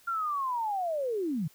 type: linear sweep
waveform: sine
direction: down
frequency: 1396.9 to 138.59 Hz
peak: -28 dBFS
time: 0.07-1.48 s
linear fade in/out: 10 ms
effects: white hiss -60 dBFS RMS until 1.54 s